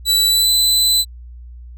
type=tone with pitch glide; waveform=sawtooth; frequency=3951 to 4011 Hz; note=B7 to B7; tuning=0 to +26 cents; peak=-9 dBFS; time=0.05-1.05 s; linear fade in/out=50 ms; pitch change=+26 cents; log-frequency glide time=0.27-0.51 s; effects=added 60 Hz sine -33 dBFS peak until 1.77 s